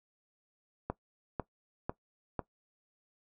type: click train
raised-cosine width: 1 ms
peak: -19 dBFS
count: 4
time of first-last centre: 0.9-2.393 s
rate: 2.01 Hz
effects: noise-tail reverb RT60 0.1 s tail -18 dB re dry